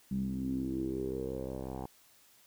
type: tone with low-pass filter sweep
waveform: 10% pulse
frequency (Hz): 65.41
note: C2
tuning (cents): 0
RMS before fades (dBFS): -36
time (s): 0.11-1.86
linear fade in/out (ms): 5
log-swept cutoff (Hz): 190 to 760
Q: 6.4
effects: white hiss -63 dBFS RMS until 2.46 s